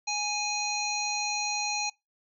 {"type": "harmonic tone", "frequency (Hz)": 830.6, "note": "G#5", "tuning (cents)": 0, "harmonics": [1, 3, 5, 7, 8], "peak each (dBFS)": [-33, -33, -33, -37, -37], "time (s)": [0.07, 1.9], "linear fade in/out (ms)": 10, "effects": ["noise-tail reverb RT60 0.2 s tail -23 dB re dry"]}